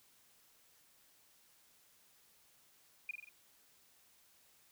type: tone with echo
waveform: sine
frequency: 2434 Hz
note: D#7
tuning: 39 cents flat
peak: -37 dBFS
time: 3.09-3.11 s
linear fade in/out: 2 ms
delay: 45 ms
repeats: 4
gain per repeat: -4 dB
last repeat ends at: 3.29 s
effects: white hiss -68 dBFS RMS until 4.71 s